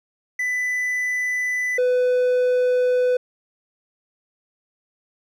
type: tone pair in turn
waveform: triangle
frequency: 1994 / 499.6 Hz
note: B6 / B4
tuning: +16 / +20 cents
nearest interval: 2 octaves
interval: 2396 cents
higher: first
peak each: -19 / -14 dBFS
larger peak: second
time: 0.39-1.78 / 1.78-3.17 s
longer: neither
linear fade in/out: 5 ms
effects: none